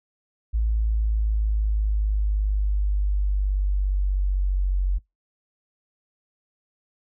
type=exponential sweep; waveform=sine; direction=down; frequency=55 to 46.25 Hz; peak=-19 dBFS; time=0.53-4.99 s; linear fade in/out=20 ms; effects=noise-tail reverb RT60 0.2 s tail -26 dB re dry